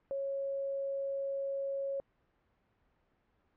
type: tone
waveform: sine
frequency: 550 Hz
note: C#5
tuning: 14 cents flat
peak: -33 dBFS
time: 0.11-2 s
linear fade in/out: 0 ms
effects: pink hiss -74 dBFS RMS until 3.56 s + low-pass 2000 Hz 12 dB/octave